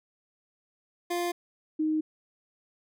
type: tone pair in turn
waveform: 25% pulse / sine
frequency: 349.2 / 311.1 Hz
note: F4 / D#4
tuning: 0 / 0 cents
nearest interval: major second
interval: 200 cents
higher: first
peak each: -24 dBFS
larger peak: neither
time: 1.1-1.32 / 1.79-2.01 s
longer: neither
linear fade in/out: 10 ms
effects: none